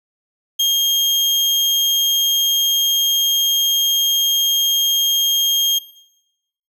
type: tone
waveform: 35% pulse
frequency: 3228 Hz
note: G#7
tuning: 50 cents flat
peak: -12 dBFS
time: 0.59-5.79 s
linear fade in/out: 10 ms
effects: noise-tail reverb RT60 0.9 s tail -19 dB re dry